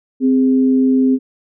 sine tone pair together, 260 / 412.7 Hz, C4 / G#4, -11 / -11 cents, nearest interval minor sixth, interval 800 cents, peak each -10 / -21 dBFS, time 0.2-1.19 s, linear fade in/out 50 ms, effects none

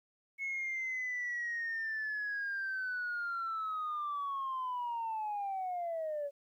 sine linear sweep, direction down, 2196 to 560 Hz, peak -33 dBFS, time 0.38-6.31 s, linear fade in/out 50 ms, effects tanh soft clip ceiling -31 dBFS + 12-bit

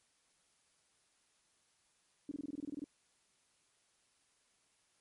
sine tone bursts, 289.2 Hz, D4, 27 cents flat, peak -38 dBFS, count 12, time 2.29-2.842 s, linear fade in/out 2 ms, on 24 ms, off 24 ms, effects white hiss -74 dBFS RMS until 5 s + MP3 48 kbps

